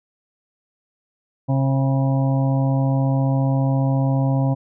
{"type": "harmonic tone with a mistuned harmonic", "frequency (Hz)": 134.6, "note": "C3", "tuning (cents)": 49, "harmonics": [1, 2, 4, 5, 6, 7], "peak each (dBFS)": [-17, -23, -29, -31, -33, -34], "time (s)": [1.48, 4.55], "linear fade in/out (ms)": 20, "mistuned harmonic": 7, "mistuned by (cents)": 45, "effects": []}